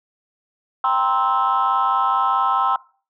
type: chord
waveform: sine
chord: C dominant seventh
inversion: second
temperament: just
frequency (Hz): 784.9 / 941.9 / 1046.5 / 1308.1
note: G5 / Bb5 / C6 / E6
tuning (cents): +2 / +18 / 0 / -14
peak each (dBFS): -21 / -23 / -19 / -19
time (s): 0.84-2.76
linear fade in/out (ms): 2
effects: noise-tail reverb RT60 0.4 s tail -21 dB re dry + tanh soft clip ceiling -9 dBFS